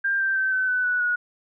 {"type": "tone with pitch steps", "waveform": "sine", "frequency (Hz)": [1593, 1569.3, 1545.9, 1522.8, 1500.1, 1477.8, 1455.7], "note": ["G6", "G6", "G6", "F#6", "F#6", "F#6", "F#6"], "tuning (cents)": [27, 1, -25, 49, 23, -3, -29], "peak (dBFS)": -20, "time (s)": [0.04, 1.16], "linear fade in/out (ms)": 10, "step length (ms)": 160, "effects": []}